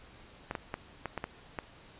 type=clicks; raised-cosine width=0.5 ms; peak=-19 dBFS; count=7; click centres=0.511 / 0.552 / 0.741 / 1.057 / 1.177 / 1.241 / 1.588 s; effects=pink hiss -55 dBFS RMS until 1.99 s + resampled to 8000 Hz